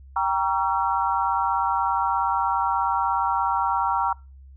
sine chord, G diminished seventh, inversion none, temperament just, 784 / 940.8 / 1128.9 / 1354.7 Hz, G5 / Bb5 / Db6 / Fb6, 0 / +16 / +31 / +47 cents, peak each -26 / -23 / -28 / -27 dBFS, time 0.16-4.13 s, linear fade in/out 5 ms, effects noise-tail reverb RT60 0.3 s tail -25 dB re dry + added 67 Hz sine -43 dBFS peak until 4.56 s

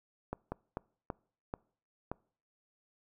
slowing click train, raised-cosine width 1 ms, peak -22 dBFS, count 6, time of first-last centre 0.33-2.116 s, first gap 190 ms, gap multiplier 1.32, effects noise-tail reverb RT60 0.5 s tail -25 dB re dry

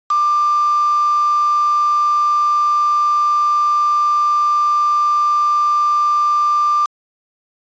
sine tone with quantisation, 1188 Hz, D6, 20 cents sharp, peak -12 dBFS, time 0.1-6.86 s, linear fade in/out 5 ms, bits 4, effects resampled to 16000 Hz

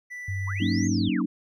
triangle tone, 1975.5 Hz, B6, in tune, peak -33 dBFS, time 0.1-0.88 s, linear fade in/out 20 ms
sine tone with pitch glide, 96.8 to 101.55 Hz, G2 to G#2, -21 to -38 cents, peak -27 dBFS, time 0.28-1.09 s, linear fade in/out 5 ms, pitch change +83 cents, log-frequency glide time 0.46-0.88 s
sine linear two-way sweep, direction up then down, 862 to 6645 to 889 Hz, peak -34 dBFS, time 0.47-1.22 s, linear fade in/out 10 ms, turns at 0.87 s
sine chord, D# minor seventh, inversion first, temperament equal, 185 / 233.1 / 277.2 / 311.1 Hz, F#3 / A#3 / C#4 / D#4, 0 / 0 / 0 / 0 cents, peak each -28 dBFS, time 0.6-1.26 s, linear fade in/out 10 ms
effects none

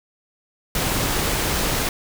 pink noise, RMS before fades -22 dBFS, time 0.75-1.89 s, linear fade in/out 2 ms, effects none

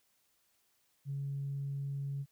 sine tone, 139.5 Hz, C#3, 11 cents sharp, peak -34 dBFS, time 1.05-2.26 s, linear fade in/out 50 ms, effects tanh soft clip ceiling -30 dBFS + white hiss -74 dBFS RMS until 2.31 s

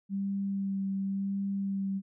sine tone with vibrato, 196 Hz, G3, in tune, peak -29 dBFS, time 0.09-2.02 s, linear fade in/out 50 ms, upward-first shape sine, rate 0.92 Hz, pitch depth 14 cents each way, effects none

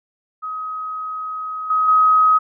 sine tone with level steps, 1265 Hz, D#6, 28 cents sharp, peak -24 / -14 / -10 dBFS, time 0.42-2.39 s, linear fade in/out 20 ms, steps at 1.7 / 1.88 s, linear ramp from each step 5 ms, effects none

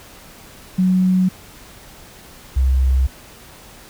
sine tone pair in turn, 185 / 65.41 Hz, F#3 / C2, 0 / 0 cents, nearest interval octave + tritone, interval 1800 cents, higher first, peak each -12 dBFS, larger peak neither, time 0.78-1.29 / 2.56-3.07 s, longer neither, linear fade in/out 10 ms, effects pink hiss -42 dBFS RMS until 3.89 s

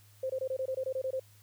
sine tone bursts, 523.3 Hz, C5, in tune, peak -30 dBFS, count 11, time 0.23-1.197 s, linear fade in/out 5 ms, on 67 ms, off 23 ms, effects added 103 Hz sine -58 dBFS peak until 1.42 s + white hiss -63 dBFS RMS until 1.42 s

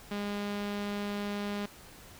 sawtooth tone with low-pass filter, 204.3 Hz, G#3, 28 cents flat, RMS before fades -35 dBFS, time 0.11-1.66 s, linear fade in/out 5 ms, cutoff 4000 Hz, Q 1.2, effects pink hiss -52 dBFS RMS until 2.19 s

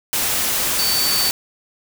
sine tone in noise, 4542 Hz, C#8, 41 cents sharp, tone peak -19 dBFS, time 0.79-1.3 s, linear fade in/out 0 ms, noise white, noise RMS -20 dBFS, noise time 0.13-1.31 s, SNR -2 dB, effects none

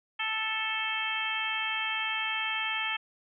harmonic tone with a mistuned harmonic, 439.2 Hz, A4, 3 cents flat, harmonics 2 / 3 / 4 / 5 / 6 / 7, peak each -38 / -38 / -36 / -36 / -34 / -35 dBFS, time 0.19-2.97 s, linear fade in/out 10 ms, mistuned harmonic 7, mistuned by +45 cents, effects none

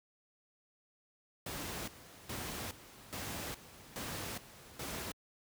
pink noise with tremolo, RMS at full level -41 dBFS, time 1.46-5.12 s, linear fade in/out 5 ms, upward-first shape square, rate 1.2 Hz, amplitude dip 80%, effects high-pass 60 Hz 12 dB/octave

